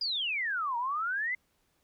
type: exponential two-way sweep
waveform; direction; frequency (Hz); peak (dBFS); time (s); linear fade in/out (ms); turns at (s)
sine; down then up; 5000 to 923 to 2092; -29; 0.01-1.35; 5; 0.77
effects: pink hiss -73 dBFS RMS until 1.83 s